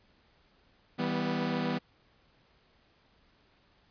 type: chord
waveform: sawtooth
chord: E minor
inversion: none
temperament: equal with one note detuned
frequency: 161.98 / 196 / 246.9 Hz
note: E3 / G3 / B3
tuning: -30 / 0 / 0 cents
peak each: -31 / -31 / -28 dBFS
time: 0.98-1.79 s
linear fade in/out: 20 ms
effects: pink hiss -66 dBFS RMS until 3.9 s + resampled to 11025 Hz